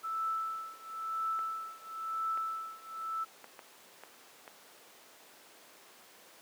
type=tone with tremolo; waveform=sine; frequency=1318.5 Hz; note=E6; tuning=in tune; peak=-30 dBFS; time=0.03-3.25 s; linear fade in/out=20 ms; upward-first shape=triangle; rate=0.99 Hz; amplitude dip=95%
type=clicks; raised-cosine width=0.5 ms; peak=-31 dBFS; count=6; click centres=1.391 / 2.375 / 3.443 / 3.592 / 4.036 / 4.478 s
effects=pink hiss -56 dBFS RMS until 6.41 s + high-pass 400 Hz 12 dB/octave